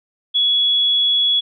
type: tone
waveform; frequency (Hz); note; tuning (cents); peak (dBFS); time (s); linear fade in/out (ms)
sine; 3375; G#7; +27; -13; 0.34-1.41; 20
effects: none